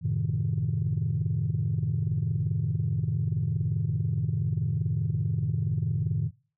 sine chord, F# diminished seventh, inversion none, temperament equal, 92.5 / 110 / 130.81 / 155.56 Hz, F#2 / A2 / C3 / Eb3, 0 / 0 / 0 / 0 cents, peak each -32 / -28 / -30 / -28 dBFS, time 0.01-6.31 s, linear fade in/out 50 ms, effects noise-tail reverb RT60 0.4 s tail -24 dB re dry + tanh soft clip ceiling -18 dBFS

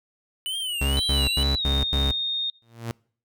square tone with vibrato, 2960 Hz, F#7, in tune, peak -27 dBFS, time 0.46-1.43 s, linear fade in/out 0 ms, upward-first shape triangle, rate 2.1 Hz, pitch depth 150 cents each way
40% pulse tone bursts, 68.7 Hz, C#2, 15 cents flat, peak -21 dBFS, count 5, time 0.81-2.116 s, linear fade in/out 5 ms, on 190 ms, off 89 ms
sine tone with pitch glide, 3951 to 3686 Hz, B7 to A#7, 0 to -20 cents, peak -24 dBFS, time 0.97-2.5 s, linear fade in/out 2 ms, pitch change -120 cents, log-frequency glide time 1.57-1.64 s
sawtooth tone with exponential growth, 116 Hz, A#2, 8 cents flat, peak -21 dBFS, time 2.62-2.91 s, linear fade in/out 0 ms, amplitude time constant 63 ms
effects noise-tail reverb RT60 0.5 s tail -26 dB re dry

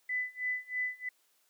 sine tone with tremolo, 2000 Hz, B6, 21 cents sharp, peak -29 dBFS, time 0.09-1.09 s, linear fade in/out 5 ms, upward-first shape sine, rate 3.1 Hz, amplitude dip 95%, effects white hiss -71 dBFS RMS until 1.49 s + high-pass 300 Hz 12 dB/octave

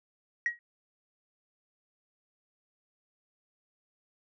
sine tone with exponential decay, 1900 Hz, A#6, 33 cents sharp, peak -21 dBFS, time 0.46-0.59 s, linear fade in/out 1 ms, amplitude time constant 27 ms, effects tanh soft clip ceiling -21 dBFS

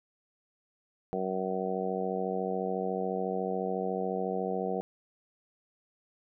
harmonic tone, 94 Hz, F#2, 28 cents sharp, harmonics 2 / 3 / 4 / 5 / 6 / 7 / 8, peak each -36 / -43 / -37 / -34 / -41 / -38 / -37 dBFS, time 1.13-4.81 s, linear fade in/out 0 ms, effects none

